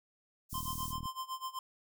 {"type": "high-pass noise", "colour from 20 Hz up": "white", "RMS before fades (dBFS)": -44, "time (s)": [0.49, 0.95], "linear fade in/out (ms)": 50, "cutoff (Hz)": 5700, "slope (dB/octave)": 24}
{"type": "click train", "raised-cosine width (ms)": 5, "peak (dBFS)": -31, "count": 22, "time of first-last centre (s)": [0.53, 1.056], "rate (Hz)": 39.9}
{"type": "tone with tremolo", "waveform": "square", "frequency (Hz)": 1042, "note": "C6", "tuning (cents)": -7, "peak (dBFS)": -36, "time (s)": [0.54, 1.59], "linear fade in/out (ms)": 2, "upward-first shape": "sine", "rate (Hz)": 7.9, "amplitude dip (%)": 90}
{"effects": []}